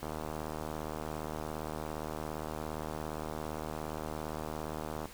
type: click train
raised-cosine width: 1 ms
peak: -24 dBFS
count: 390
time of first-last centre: 0.03-5.056 s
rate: 77.4 Hz
effects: pink hiss -51 dBFS RMS until 5.13 s